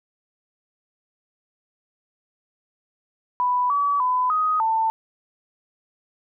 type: tone with pitch steps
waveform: sine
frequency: 990 / 1143 / 1004 / 1252 / 892 Hz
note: B5 / D6 / B5 / D#6 / A5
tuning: +4 / -47 / +28 / +10 / +23 cents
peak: -18 dBFS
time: 3.4-4.9 s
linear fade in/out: 0 ms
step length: 300 ms
effects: none